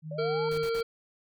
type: tone with vibrato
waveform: sine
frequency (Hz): 155.56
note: D#3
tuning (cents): 0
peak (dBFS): -36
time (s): 0.02-0.67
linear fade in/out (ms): 50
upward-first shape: sine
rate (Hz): 2.6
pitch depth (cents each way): 10
type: linear sweep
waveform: sine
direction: up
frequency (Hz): 557 to 920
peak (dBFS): -36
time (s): 0.11-0.49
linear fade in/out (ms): 5
type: harmonic tone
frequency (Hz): 458.8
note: A#4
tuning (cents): -28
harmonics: 1 / 3 / 5 / 7 / 9 / 10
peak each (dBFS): -27 / -37 / -43 / -48 / -47 / -45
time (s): 0.18-0.83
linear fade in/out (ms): 10
type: noise bursts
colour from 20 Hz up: pink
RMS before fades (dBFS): -44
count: 3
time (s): 0.51-0.811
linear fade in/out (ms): 5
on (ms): 69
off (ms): 47
effects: none